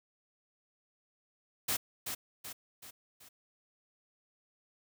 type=noise with echo; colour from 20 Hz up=white; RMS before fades=-32 dBFS; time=1.68-1.77 s; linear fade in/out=10 ms; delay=380 ms; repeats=4; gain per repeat=-6 dB; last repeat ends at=3.29 s; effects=none